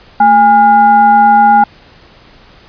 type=tone with frequency modulation; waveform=sine; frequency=820 Hz; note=G#5; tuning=22 cents flat; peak=-3 dBFS; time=0.2-1.64 s; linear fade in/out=5 ms; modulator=597 Hz; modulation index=0.49; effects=pink hiss -41 dBFS RMS until 2.68 s + resampled to 11025 Hz